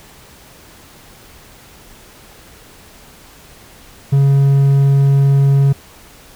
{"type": "tone", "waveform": "triangle", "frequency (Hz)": 138.59, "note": "C#3", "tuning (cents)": 0, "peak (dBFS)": -6, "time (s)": [4.12, 5.73], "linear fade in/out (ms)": 10, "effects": ["pink hiss -42 dBFS RMS until 6.35 s"]}